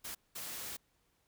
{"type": "noise bursts at uneven times", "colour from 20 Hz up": "white", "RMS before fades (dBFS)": -43, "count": 2, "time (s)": [[0.04, 0.15], [0.35, 0.77]], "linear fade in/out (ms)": 10, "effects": ["pink hiss -75 dBFS RMS until 1.27 s"]}